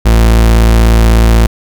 40% pulse tone, 56.4 Hz, A1, 44 cents sharp, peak -3 dBFS, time 0.05-1.47 s, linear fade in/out 10 ms, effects none

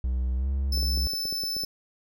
triangle tone with pitch glide, 63 to 67.91 Hz, B1 to C#2, +35 to -35 cents, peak -22 dBFS, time 0.04-1.07 s, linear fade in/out 0 ms, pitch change +130 cents, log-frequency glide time 0.36-0.48 s
45% pulse tone, 5274 Hz, E8, in tune, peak -28 dBFS, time 0.72-1.65 s, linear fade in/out 5 ms
clicks, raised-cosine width 2 ms, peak -26 dBFS, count 10, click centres 0.776 / 0.829 / 0.975 / 1.071 / 1.135 / 1.254 / 1.326 / 1.436 / 1.566 / 1.636 s
effects none

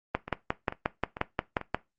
two click trains, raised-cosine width 0.5 ms, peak -10 / -21 dBFS, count 10 / 4, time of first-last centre 0.15-1.746 / 0.28-1.613 s, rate 5.64 / 2.25 Hz, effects noise-tail reverb RT60 0.2 s tail -18 dB re dry + Opus 32 kbps

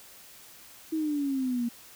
sine exponential sweep, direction down, 322.5 to 233.1 Hz, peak -26 dBFS, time 0.92-1.69 s, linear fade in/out 10 ms, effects white hiss -51 dBFS RMS until 1.95 s

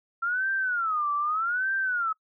sine tone with vibrato, 1353 Hz, E6, 45 cents sharp, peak -24 dBFS, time 0.22-2.13 s, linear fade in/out 10 ms, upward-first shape sine, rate 0.82 Hz, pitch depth 260 cents each way, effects noise-tail reverb RT60 0.1 s tail -24 dB re dry

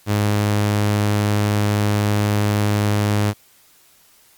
sawtooth tone, 103.83 Hz, G#2, in tune, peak -12 dBFS, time 0.06-3.34 s, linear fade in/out 50 ms, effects white hiss -53 dBFS RMS until 4.37 s + Opus 48 kbps

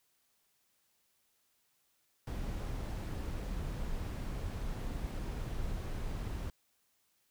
brown noise, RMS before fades -38 dBFS, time 2.27-6.5 s, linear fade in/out 2 ms, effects white hiss -75 dBFS RMS until 7.3 s

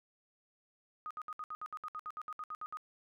sine tone bursts, 1244.5 Hz, D#6, in tune, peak -39 dBFS, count 16, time 1.06-2.771 s, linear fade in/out 0 ms, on 46 ms, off 65 ms, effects none

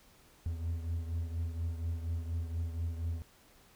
triangle beating tone pair, 82.41 / 86.61 Hz, E2 / F2, 0 / -14 cents, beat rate 4.2 Hz, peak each -32 / -39 dBFS, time 0.46-3.22 s, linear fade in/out 0 ms, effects pink hiss -62 dBFS RMS until 3.75 s

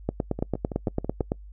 two click trains, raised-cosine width 2 ms, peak -18 / -11 dBFS, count 6 / 12, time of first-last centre 0.39-1.21 / 0.09-1.319 s, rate 6.1 / 8.95 Hz, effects noise-tail reverb RT60 0.1 s tail -26 dB re dry + added 50 Hz sine -41 dBFS peak until 1.52 s

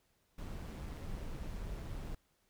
brown noise with amplitude modulation, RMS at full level -41 dBFS, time 0.38-2.15 s, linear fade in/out 5 ms, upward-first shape sine, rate 156 Hz, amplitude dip 35%, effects pink hiss -75 dBFS RMS until 2.49 s

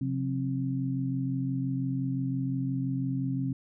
sine tone cluster, 133 / 178.8 / 266.3 Hz, C3 / F3 / C4, +29 / +41 / +31 cents, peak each -30 / -37 / -31 dBFS, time 0.01-3.53 s, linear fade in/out 5 ms, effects none

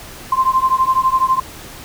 sine beating tone pair, 1040 / 1052 Hz, C6 / C6, -11 / +9 cents, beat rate 12 Hz, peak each -15 dBFS, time 0.32-1.4 s, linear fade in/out 5 ms, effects pink hiss -35 dBFS RMS until 1.84 s

